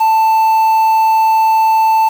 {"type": "tone with quantisation", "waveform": "triangle", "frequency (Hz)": 885, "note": "A5", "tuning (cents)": 10, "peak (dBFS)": -6, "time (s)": [0, 2.09], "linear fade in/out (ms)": 10, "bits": 5, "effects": []}